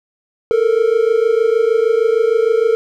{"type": "tone pair together", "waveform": "triangle", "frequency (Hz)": [439.7, 466.2], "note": ["A4", "A#4"], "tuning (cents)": [-1, 0], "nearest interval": "minor second", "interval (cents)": 101, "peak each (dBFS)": -12, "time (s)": [0.51, 2.75], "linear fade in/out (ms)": 0, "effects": []}